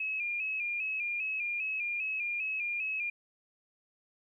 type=tone with vibrato; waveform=sine; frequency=2489 Hz; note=D#7; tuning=in tune; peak=-31 dBFS; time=0-3.1 s; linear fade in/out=5 ms; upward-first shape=square; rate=2.5 Hz; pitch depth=57 cents each way; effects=12-bit